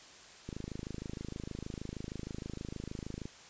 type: click train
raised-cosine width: 3 ms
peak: -27 dBFS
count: 74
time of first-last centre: 0.49-3.255 s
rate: 26.4 Hz
effects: white hiss -54 dBFS RMS until 3.49 s + resampled to 16000 Hz